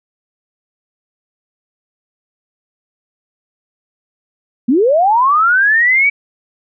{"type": "linear sweep", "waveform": "sine", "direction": "up", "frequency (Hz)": [220, 2300], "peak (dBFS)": -8, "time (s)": [4.68, 6.1], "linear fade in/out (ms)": 10, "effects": []}